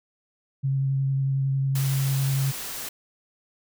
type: tone with vibrato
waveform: sine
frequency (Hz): 135.7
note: C#3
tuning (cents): -36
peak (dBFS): -21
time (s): 0.63-2.52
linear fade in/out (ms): 20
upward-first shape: triangle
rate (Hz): 11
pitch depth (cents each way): 16
type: noise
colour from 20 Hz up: white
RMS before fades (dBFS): -34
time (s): 1.75-2.89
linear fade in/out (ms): 5
effects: none